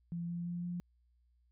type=tone with pitch steps; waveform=sine; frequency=170.8 / 172.39 / 173.99 / 175.6 Hz; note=F3 / F3 / F3 / F3; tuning=-38 / -22 / -6 / +10 cents; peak=-36 dBFS; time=0.12-0.8 s; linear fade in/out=0 ms; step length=170 ms; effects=added 60 Hz sine -68 dBFS peak until 1.51 s